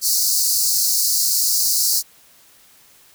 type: high-pass noise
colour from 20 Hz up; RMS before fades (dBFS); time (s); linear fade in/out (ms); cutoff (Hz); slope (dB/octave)
pink; -18; 0.01-2.03; 50; 4300; 96
effects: white hiss -51 dBFS RMS until 3.14 s